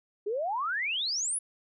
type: exponential sweep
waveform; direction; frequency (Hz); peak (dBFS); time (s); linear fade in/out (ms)
sine; up; 392 to 10730; -28; 0.26-1.39; 10
effects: none